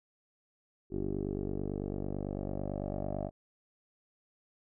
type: tone with low-pass filter sweep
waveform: 10% pulse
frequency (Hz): 49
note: G1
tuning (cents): 0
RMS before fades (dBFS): -36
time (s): 0.9-3.31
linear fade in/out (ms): 50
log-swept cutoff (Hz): 380 to 620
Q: 6.3
effects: none